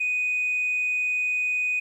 sine tone, 2489 Hz, D#7, in tune, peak -21 dBFS, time 0-1.8 s, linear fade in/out 10 ms, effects tanh soft clip ceiling -19 dBFS + 10-bit

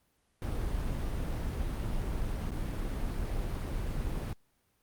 brown noise with dropouts, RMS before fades -33 dBFS, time 0.42-4.33 s, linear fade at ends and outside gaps 1 ms, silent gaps 2.508-2.517 s, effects pink hiss -73 dBFS RMS until 4.82 s + Opus 32 kbps

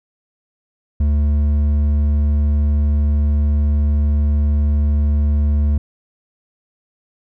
triangle tone with hard clipping, 73.42 Hz, D2, in tune, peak -14 dBFS, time 1-5.78 s, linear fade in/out 5 ms, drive 9 dB, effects none

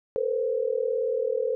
sine tone cluster, 444.3 / 484.5 / 523 Hz, A4 / B4 / C5, +17 / -33 / -1 cents, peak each -28 / -28 / -28 dBFS, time 0.16-1.55 s, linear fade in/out 0 ms, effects none

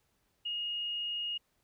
sine tone, 2863 Hz, F7, 42 cents sharp, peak -33 dBFS, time 0.45-1.38 s, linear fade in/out 10 ms, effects pink hiss -75 dBFS RMS until 1.63 s

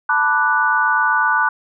sine chord, B minor seventh, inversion third, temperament equal, 880 / 987.8 / 1174.7 / 1480 Hz, A5 / B5 / D6 / F#6, 0 / 0 / 0 / 0 cents, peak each -20 / -22 / -20 / -16 dBFS, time 0.09-1.49 s, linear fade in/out 5 ms, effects none

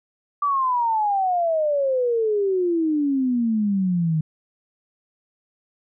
sine exponential sweep, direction down, 1173 to 153.8 Hz, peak -18 dBFS, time 0.42-4.21 s, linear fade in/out 5 ms, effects none

